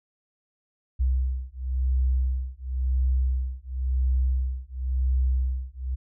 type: beating tone pair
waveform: sine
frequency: 63.7 / 64.65 Hz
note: C2 / C2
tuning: -46 / -20 cents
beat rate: 0.95 Hz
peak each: -25 / -25 dBFS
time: 0.99-5.96 s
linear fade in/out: 20 ms
effects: none